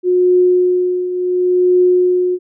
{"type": "tone with tremolo", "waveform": "sine", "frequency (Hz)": 361.7, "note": "F#4", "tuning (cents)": -39, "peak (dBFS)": -7, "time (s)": [0.03, 2.39], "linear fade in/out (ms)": 50, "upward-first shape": "triangle", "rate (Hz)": 0.7, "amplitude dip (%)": 70, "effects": []}